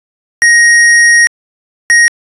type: tone pair in turn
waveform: square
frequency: 1876 / 1876 Hz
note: A#6 / A#6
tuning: +11 / +11 cents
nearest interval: unison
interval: 0 cents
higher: neither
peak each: -4 dBFS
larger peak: neither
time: 0.42-1.27 / 1.9-2.08 s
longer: first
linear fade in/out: 0 ms
effects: resampled to 24000 Hz